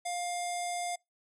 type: tone with low-pass filter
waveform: square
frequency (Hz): 705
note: F5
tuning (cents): +16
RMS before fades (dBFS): -35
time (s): 0.05-0.96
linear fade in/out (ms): 10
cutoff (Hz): 8700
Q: 3.9
effects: noise-tail reverb RT60 0.2 s tail -26 dB re dry